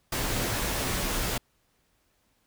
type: noise with comb filter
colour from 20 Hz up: pink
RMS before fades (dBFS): -29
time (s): 0.12-1.38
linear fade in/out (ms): 5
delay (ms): 13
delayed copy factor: -0.5
effects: pink hiss -70 dBFS RMS until 2.46 s